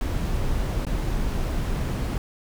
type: noise with dropouts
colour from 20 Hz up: brown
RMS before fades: -25 dBFS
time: 0.01-2.18 s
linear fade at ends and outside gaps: 1 ms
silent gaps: 0.851-0.867 s
effects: none